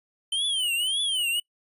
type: tone with vibrato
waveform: square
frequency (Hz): 3065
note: G7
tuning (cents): -40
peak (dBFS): -24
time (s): 0.32-1.4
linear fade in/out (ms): 5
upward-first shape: triangle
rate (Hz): 1.8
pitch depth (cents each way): 220
effects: noise-tail reverb RT60 0.1 s tail -25 dB re dry + resampled to 32000 Hz